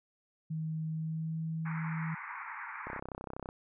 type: tone with pitch glide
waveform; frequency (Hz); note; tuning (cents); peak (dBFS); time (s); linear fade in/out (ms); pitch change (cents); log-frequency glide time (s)
sine; 158.5 to 161.18; D#3 to E3; +32 to -39; -33; 0.5-2.15; 10; +29; 0.89-1.39
type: band-pass noise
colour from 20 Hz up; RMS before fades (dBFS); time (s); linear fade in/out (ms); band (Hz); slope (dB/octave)
pink; -43; 1.65-3; 10; 860 to 2300; 96
type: click train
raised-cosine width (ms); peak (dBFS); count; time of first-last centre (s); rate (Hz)
1; -26; 21; 2.87-3.489; 32.3
effects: none